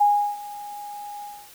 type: tone with ADSR envelope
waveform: sine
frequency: 823 Hz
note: G#5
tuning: 16 cents flat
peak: -13 dBFS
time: 0-1.5 s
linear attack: 13 ms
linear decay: 350 ms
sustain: -20 dB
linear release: 270 ms
effects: white hiss -48 dBFS RMS until 1.54 s